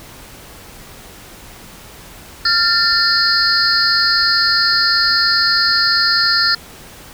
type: tone cluster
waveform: sine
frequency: 1385 / 1781 / 4213 / 4602 / 5050 Hz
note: F6 / A6 / C8 / D8 / D#8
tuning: -15 / +21 / +11 / -36 / +25 cents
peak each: -18 dBFS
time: 2.45-6.55 s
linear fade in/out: 5 ms
effects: pink hiss -38 dBFS RMS until 7.13 s